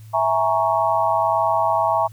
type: chord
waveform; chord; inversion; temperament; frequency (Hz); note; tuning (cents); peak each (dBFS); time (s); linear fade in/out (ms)
sine; A# half-diminished seventh; second; equal; 659.3 / 830.6 / 932.3 / 1108.7; E5 / G#5 / A#5 / C#6; 0 / 0 / 0 / 0; -21 / -22 / -21 / -23; 0.13-2.08; 20
effects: added 109 Hz sine -38 dBFS peak until 2.12 s + white hiss -55 dBFS RMS until 2.12 s